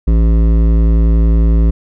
sine tone with hard clipping, 55.6 Hz, A1, 19 cents sharp, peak -9 dBFS, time 0.07-1.71 s, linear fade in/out 10 ms, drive 13 dB, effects none

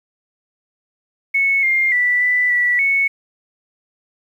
sine tone with pitch steps, 2204 / 2114 / 1969 / 1984 / 1956 / 2210 Hz, C#7 / C7 / B6 / B6 / B6 / C#7, -11 / +17 / -6 / +7 / -17 / -6 cents, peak -13 dBFS, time 1.34-3.08 s, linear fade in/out 10 ms, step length 290 ms, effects 8-bit

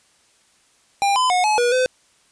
square tone with pitch steps, 800 / 1014 / 727 / 852 / 483.1 / 510 Hz, G5 / B5 / F#5 / G#5 / B4 / C5, +35 / +45 / -31 / +44 / -38 / -44 cents, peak -16 dBFS, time 1.02-1.86 s, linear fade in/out 0 ms, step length 140 ms, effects white hiss -58 dBFS RMS until 2.31 s + resampled to 22050 Hz

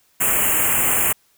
white band-stop noise, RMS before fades -18 dBFS, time 0.2-1.13 s, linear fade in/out 10 ms, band 3000 to 6900 Hz, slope 96 dB/octave, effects white hiss -60 dBFS RMS until 1.37 s

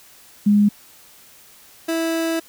sine / 30% pulse tone pair in turn, 206.2 / 328.1 Hz, G#3 / E4, -12 / -8 cents, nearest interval minor sixth, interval 804 cents, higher second, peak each -11 / -17 dBFS, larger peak first, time 0.46-0.69 / 1.88-2.4 s, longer second, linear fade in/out 10 ms, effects white hiss -48 dBFS RMS until 2.48 s

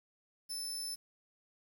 25% pulse tone, 5274 Hz, E8, in tune, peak -33 dBFS, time 0.49-0.96 s, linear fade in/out 20 ms, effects 10-bit

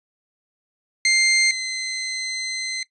20% pulse tone pair in turn, 2100 / 2057 Hz, C7 / C7, +6 / -30 cents, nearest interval unison, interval 36 cents, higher first, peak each -10 / -20 dBFS, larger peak first, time 1.05-1.51 / 1.51-2.83 s, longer second, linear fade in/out 2 ms, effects noise-tail reverb RT60 0.1 s tail -19 dB re dry + resampled to 24000 Hz

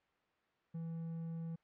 triangle tone, 164.81 Hz, E3, in tune, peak -38 dBFS, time 0.74-1.56 s, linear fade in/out 10 ms, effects white hiss -75 dBFS RMS until 1.63 s + low-pass 2000 Hz 12 dB/octave

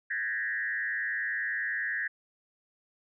sine tone with frequency modulation, 1765 Hz, A6, 5 cents sharp, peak -29 dBFS, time 0.1-2.08 s, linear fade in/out 10 ms, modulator 110 Hz, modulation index 1.5, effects none

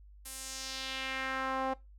sawtooth tone with band-pass filter sweep, 264.3 Hz, C4, 18 cents sharp, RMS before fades -37 dBFS, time 0.25-1.74 s, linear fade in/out 10 ms, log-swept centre 11000 to 760 Hz, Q 1.7, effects noise-tail reverb RT60 0.2 s tail -19 dB re dry + added 50 Hz sine -52 dBFS peak until 1.98 s

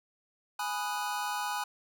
square chord, G# minor seventh, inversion none, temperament equal, 830.6 / 987.8 / 1244.5 / 1480 Hz, G#5 / B5 / D#6 / F#6, 0 / 0 / 0 / 0 cents, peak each -36 / -38 / -40 / -40 dBFS, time 0.59-1.64 s, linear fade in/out 5 ms, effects none

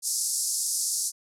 white band-pass noise, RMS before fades -28 dBFS, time 0.02-1.12 s, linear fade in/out 50 ms, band 4900 to 11000 Hz, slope 48 dB/octave, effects none

